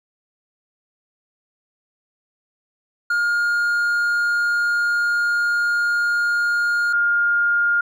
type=tone pair in turn; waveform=triangle / sine; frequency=1418 / 1413 Hz; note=F6 / F6; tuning=+26 / +20 cents; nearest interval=unison; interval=6 cents; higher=first; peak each=-15 dBFS; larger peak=neither; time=3.1-6.93 / 6.93-7.81 s; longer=first; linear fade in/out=5 ms; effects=none

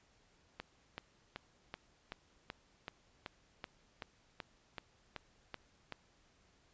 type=click train; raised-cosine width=0.3 ms; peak=-26 dBFS; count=15; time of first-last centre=0.6-5.923 s; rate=2.63 Hz; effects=pink hiss -70 dBFS RMS until 6.73 s + resampled to 16000 Hz

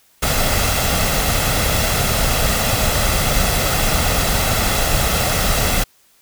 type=noise with comb filter; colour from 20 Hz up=pink; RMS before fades=-17 dBFS; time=0.22-5.84 s; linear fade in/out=10 ms; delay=1.5 ms; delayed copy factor=+0.5; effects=white hiss -55 dBFS RMS until 6.21 s

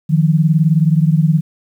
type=beating tone pair; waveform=sine; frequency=154.5 / 173.5 Hz; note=D#3 / F3; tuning=-12 / -11 cents; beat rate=19 Hz; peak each=-11 / -14 dBFS; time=0.09-1.41 s; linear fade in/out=20 ms; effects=8-bit

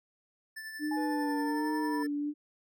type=tone with tremolo; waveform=square; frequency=1760 Hz; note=A6; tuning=in tune; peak=-39 dBFS; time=0.56-2.07 s; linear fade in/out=10 ms; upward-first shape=triangle; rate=11 Hz; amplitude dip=45%
type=tone with vibrato; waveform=sine; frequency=297.7 Hz; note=D4; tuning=24 cents sharp; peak=-30 dBFS; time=0.79-2.34 s; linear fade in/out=50 ms; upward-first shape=sine; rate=1.3 Hz; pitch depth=45 cents each way
type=linear sweep; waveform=sine; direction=up; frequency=843 to 977 Hz; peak=-35 dBFS; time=0.91-2.03 s; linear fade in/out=5 ms
type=tone with pitch glide; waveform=triangle; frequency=490.8 to 450.1 Hz; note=B4 to A4; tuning=-11 to +39 cents; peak=-37 dBFS; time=0.96-2.08 s; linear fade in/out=20 ms; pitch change=-150 cents; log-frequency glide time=1.21-1.59 s
effects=none

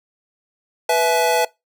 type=chord; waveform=square; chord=E major; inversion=second; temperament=equal with one note detuned; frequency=493.9 / 659.3 / 852.5 Hz; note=B4 / E5 / G#5; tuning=0 / 0 / +45 cents; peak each=-20 dBFS; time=0.89-1.45 s; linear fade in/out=5 ms; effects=noise-tail reverb RT60 0.2 s tail -22 dB re dry

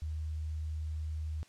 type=tone; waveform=sine; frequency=77.8 Hz; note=D#2; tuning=in tune; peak=-34 dBFS; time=0.02-1.43 s; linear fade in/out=0 ms; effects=white hiss -62 dBFS RMS until 1.48 s + low-pass 7000 Hz 12 dB/octave

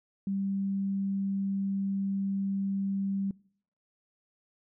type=tone; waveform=sine; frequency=196 Hz; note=G3; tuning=in tune; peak=-28 dBFS; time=0.27-3.31 s; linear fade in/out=2 ms; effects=noise-tail reverb RT60 0.6 s tail -24 dB re dry

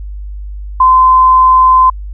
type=tone; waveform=sine; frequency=1030 Hz; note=C6; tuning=28 cents flat; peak=-3 dBFS; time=0.8-1.9 s; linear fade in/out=5 ms; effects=added 50 Hz sine -21 dBFS peak until 2.13 s

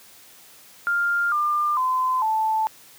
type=tone with pitch steps; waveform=sine; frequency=1400 / 1197.8 / 1024.9 / 876.9 Hz; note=F6 / D6 / C6 / A5; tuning=+4 / +34 / -36 / -6 cents; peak=-19 dBFS; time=0.87-2.67 s; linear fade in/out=0 ms; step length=450 ms; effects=white hiss -49 dBFS RMS until 2.98 s + high-pass 80 Hz 12 dB/octave

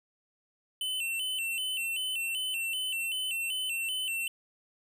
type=tone with vibrato; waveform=square; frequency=2862 Hz; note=F7; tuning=42 cents sharp; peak=-31 dBFS; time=0.81-4.28 s; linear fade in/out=2 ms; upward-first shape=square; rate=2.6 Hz; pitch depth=100 cents each way; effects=none

